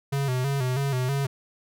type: tone with vibrato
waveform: square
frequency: 133 Hz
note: C3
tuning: 29 cents sharp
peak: -24 dBFS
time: 0.12-1.27 s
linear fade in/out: 10 ms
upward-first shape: square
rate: 3.1 Hz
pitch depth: 78 cents each way
effects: none